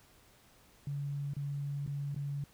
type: tone with dropouts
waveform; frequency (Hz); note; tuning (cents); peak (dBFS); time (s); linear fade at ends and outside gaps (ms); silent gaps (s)
sine; 142.1; C#3; +43; -34; 0.87-2.44; 2; 1.336-1.366 / 1.864-1.875 / 2.146-2.162
effects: pink hiss -63 dBFS RMS until 2.53 s